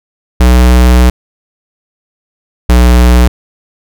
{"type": "tone pair in turn", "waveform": "square", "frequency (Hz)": [61.7, 60.89], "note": ["B1", "B1"], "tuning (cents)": [-1, -24], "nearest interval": "unison", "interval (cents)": 23, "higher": "first", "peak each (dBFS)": -3, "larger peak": "neither", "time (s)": [[0.4, 1.1], [2.69, 3.28]], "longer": "first", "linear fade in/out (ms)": 5, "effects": []}